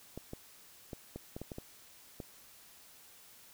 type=clicks; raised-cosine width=2 ms; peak=-28 dBFS; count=9; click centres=0.176 / 0.334 / 0.932 / 1.16 / 1.365 / 1.416 / 1.518 / 1.584 / 2.202 s; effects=white hiss -58 dBFS RMS until 3.53 s